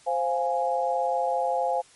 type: chord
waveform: sine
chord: F minor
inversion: second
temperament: equal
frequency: 523.3 / 698.5 / 830.6 Hz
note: C5 / F5 / Ab5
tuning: 0 / 0 / 0 cents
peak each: -27 dBFS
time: 0.06-1.82 s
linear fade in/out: 20 ms
effects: white hiss -55 dBFS RMS until 1.95 s + MP3 48 kbps